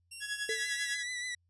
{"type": "tone", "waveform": "5% pulse", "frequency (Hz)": 2751, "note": "F7", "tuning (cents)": -27, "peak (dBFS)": -33, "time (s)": [0.11, 0.95], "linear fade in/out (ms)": 10}
{"type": "tone with tremolo", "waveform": "sawtooth", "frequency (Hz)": 1678, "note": "G#6", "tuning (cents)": 17, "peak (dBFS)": -28, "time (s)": [0.2, 1.04], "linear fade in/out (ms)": 50, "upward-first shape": "triangle", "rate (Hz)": 10, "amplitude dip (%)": 85}
{"type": "tone with exponential decay", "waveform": "sine", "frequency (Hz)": 442.8, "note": "A4", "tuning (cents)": 11, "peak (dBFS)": -31, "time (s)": [0.49, 0.7], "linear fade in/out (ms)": 2, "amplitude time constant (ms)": 44}
{"type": "tone with vibrato", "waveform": "sawtooth", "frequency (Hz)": 1975.5, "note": "B6", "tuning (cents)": 0, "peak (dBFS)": -32, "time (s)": [0.49, 1.35], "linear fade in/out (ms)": 5, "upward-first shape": "triangle", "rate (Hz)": 6.8, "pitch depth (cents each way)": 37}
{"effects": ["added 87 Hz sine -70 dBFS peak until 1.49 s", "resampled to 24000 Hz"]}